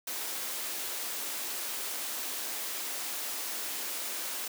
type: high-pass noise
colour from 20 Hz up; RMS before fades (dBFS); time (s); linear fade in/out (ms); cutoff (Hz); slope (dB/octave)
white; -36; 0.07-4.48; 5; 250; 24
effects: none